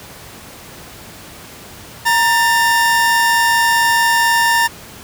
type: tone pair together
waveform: 45% pulse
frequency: 935 / 1785.6 Hz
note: A#5 / A6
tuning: +5 / +25 cents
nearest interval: major seventh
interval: 1120 cents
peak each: -14 dBFS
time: 2.05-4.68 s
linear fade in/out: 20 ms
effects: pink hiss -36 dBFS RMS until 5.03 s + high-pass 60 Hz 12 dB/octave